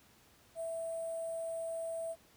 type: tone with sample-and-hold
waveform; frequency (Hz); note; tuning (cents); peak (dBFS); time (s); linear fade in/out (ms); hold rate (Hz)
sine; 660; E5; +2; -36; 0.55-2.16; 50; 8820
effects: pink hiss -64 dBFS RMS until 2.36 s + high-pass 60 Hz 12 dB/octave